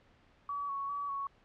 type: tone with vibrato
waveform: sine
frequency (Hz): 1126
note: C#6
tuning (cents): +27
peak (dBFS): -34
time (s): 0.49-1.27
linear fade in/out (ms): 2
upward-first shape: square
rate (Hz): 2.5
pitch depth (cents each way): 23
effects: pink hiss -65 dBFS RMS until 1.44 s + low-pass 3000 Hz 12 dB/octave